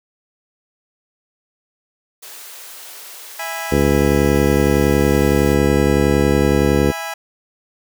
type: high-pass noise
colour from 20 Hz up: white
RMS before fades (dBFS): -36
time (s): 2.22-5.55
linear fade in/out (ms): 10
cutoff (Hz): 380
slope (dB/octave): 24
type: chord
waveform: 20% pulse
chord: E major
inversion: none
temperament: just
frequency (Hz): 659.3 / 824.1 / 988.9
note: E5 / G#5 / B5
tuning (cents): 0 / -14 / +2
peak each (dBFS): -24 / -22 / -27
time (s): 3.39-7.14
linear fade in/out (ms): 5
type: harmonic tone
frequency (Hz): 70.8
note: C#2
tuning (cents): +37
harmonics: 1 / 2 / 3 / 4 / 5 / 6 / 7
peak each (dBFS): -20 / -20 / -20 / -20 / -20 / -20 / -20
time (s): 3.71-6.92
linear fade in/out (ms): 20
effects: none